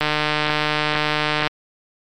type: click train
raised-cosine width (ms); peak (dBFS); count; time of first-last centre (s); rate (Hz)
0.3; -3; 222; 0.01-1.474; 151
effects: MP3 96 kbps